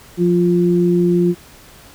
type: tone pair together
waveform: sine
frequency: 176.07 / 349.5 Hz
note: F3 / F4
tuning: +14 / +1 cents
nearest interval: octave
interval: 1187 cents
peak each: -14 dBFS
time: 0.17-1.35 s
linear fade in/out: 50 ms
effects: pink hiss -43 dBFS RMS until 1.94 s